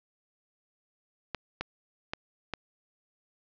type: clicks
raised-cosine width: 0.3 ms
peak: -16 dBFS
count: 4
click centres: 1.347 / 1.61 / 2.135 / 2.537 s
effects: resampled to 16000 Hz + 7-bit